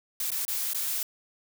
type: noise with dropouts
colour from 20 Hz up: blue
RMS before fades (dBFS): -30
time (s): 0.2-1.03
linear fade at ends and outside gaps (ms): 2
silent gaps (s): 0.305-0.317 / 0.451-0.48 / 0.734-0.746
effects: none